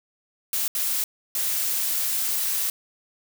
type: noise bursts at uneven times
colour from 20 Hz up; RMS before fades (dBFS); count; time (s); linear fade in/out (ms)
blue; -25; 3; 0.53-0.68 / 0.75-1.04 / 1.35-2.7; 2
effects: none